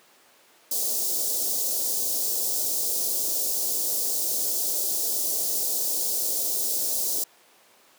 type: band-stop noise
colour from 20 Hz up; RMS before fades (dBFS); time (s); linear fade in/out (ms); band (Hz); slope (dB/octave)
white; -26; 0.71-7.24; 5; 610 to 4900; 24
effects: pink hiss -56 dBFS RMS until 7.98 s + high-pass 400 Hz 12 dB/octave